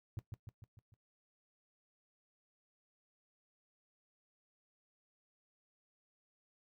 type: tone with echo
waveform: sine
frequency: 108.7 Hz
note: A2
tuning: 21 cents flat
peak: -35 dBFS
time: 0.17-0.19 s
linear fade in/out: 0 ms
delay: 150 ms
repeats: 5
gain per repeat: -5 dB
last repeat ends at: 0.94 s
effects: noise-tail reverb RT60 0.1 s tail -17 dB re dry + tanh soft clip ceiling -36 dBFS